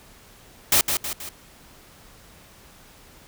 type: noise with echo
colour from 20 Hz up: white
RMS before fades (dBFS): -17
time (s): 0.72-0.81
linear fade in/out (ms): 2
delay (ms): 160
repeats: 3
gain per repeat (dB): -6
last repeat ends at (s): 1.29
effects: pink hiss -50 dBFS RMS until 3.27 s